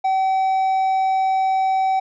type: tone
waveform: triangle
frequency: 764 Hz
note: G5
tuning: 45 cents flat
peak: -14 dBFS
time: 0.04-2 s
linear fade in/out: 10 ms
effects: resampled to 16000 Hz

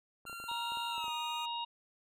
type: clicks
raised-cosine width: 1 ms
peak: -38 dBFS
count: 11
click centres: 0.253 / 0.297 / 0.329 / 0.401 / 0.44 / 0.515 / 0.72 / 0.772 / 0.98 / 1.042 / 1.081 s
type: tone with pitch glide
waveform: 25% pulse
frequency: 1381 to 1237.5 Hz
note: F6 to D#6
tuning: -20 to -10 cents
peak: -39 dBFS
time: 0.26-1.46 s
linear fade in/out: 10 ms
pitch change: -190 cents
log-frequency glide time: 0.89-1.11 s
type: harmonic tone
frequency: 941 Hz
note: A#5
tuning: 16 cents sharp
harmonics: 1 / 3 / 4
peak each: -37 / -42 / -43 dBFS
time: 0.48-1.65 s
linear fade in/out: 10 ms
effects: none

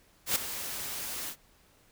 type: noise with ADSR envelope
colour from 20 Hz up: white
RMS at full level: -25 dBFS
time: 0.26-1.36 s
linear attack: 97 ms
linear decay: 6 ms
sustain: -12 dB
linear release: 78 ms
effects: pink hiss -63 dBFS RMS until 1.91 s

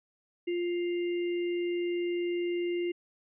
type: tone with sample-and-hold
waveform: sine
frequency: 349.2 Hz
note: F4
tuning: in tune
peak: -28 dBFS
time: 0.47-2.92 s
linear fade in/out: 10 ms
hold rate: 2450 Hz
effects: resampled to 8000 Hz

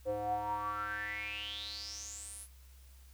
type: tone with band-pass filter sweep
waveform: square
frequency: 103.83 Hz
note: G#2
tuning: in tune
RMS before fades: -39 dBFS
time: 0.05-2.48 s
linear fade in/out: 50 ms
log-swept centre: 520 to 11000 Hz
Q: 9.9
effects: added 65 Hz sine -54 dBFS peak until 3.13 s + white hiss -65 dBFS RMS until 3.13 s

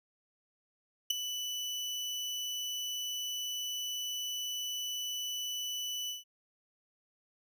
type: tone with ADSR envelope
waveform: 30% pulse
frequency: 2978 Hz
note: F#7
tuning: 11 cents sharp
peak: -20 dBFS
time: 1.1-6.24 s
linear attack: 7 ms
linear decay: 8 ms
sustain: -12 dB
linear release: 150 ms
effects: none

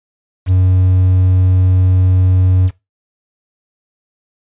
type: tone with quantisation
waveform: triangle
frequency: 92.5 Hz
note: F#2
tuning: in tune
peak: -6 dBFS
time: 0.46-2.71 s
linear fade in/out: 50 ms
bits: 6
effects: noise-tail reverb RT60 0.2 s tail -17 dB re dry + resampled to 8000 Hz

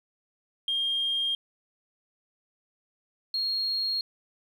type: tone pair in turn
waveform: sine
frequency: 3216 / 4268 Hz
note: G7 / C8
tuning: +44 / +34 cents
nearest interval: perfect fourth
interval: 490 cents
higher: second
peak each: -24 / -25 dBFS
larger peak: first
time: 0.68-1.35 / 3.34-4.01 s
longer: neither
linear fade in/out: 2 ms
effects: tanh soft clip ceiling -20 dBFS + 10-bit

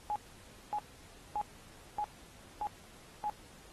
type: tone bursts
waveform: sine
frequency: 838 Hz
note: G#5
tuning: 15 cents sharp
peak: -31 dBFS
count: 6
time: 0.1-3.298 s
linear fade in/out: 0 ms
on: 58 ms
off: 570 ms
effects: pink hiss -57 dBFS RMS until 3.72 s + AAC 32 kbps

